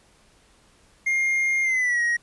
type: tone with pitch glide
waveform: triangle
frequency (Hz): 2123 to 1891.4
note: C7 to A#6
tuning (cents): +25 to +25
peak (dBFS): -18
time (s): 1.06-2.17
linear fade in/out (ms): 10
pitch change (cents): -200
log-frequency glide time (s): 1.63-2.01
effects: pink hiss -58 dBFS RMS until 2.22 s + resampled to 24000 Hz